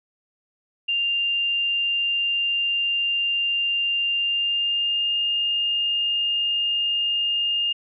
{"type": "tone with pitch glide", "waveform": "sine", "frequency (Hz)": [2794, 2823], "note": ["F7", "F7"], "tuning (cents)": [0, 18], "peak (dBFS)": -20, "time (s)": [0.88, 7.73], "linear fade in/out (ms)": 10, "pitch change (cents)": 18, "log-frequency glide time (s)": [4.14, 5.18], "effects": []}